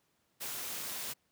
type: noise with amplitude modulation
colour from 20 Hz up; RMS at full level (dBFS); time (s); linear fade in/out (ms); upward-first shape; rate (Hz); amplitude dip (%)
white; -37; 0.4-1.14; 20; sine; 296; 60
effects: pink hiss -75 dBFS RMS until 1.31 s + high-pass 100 Hz 12 dB/octave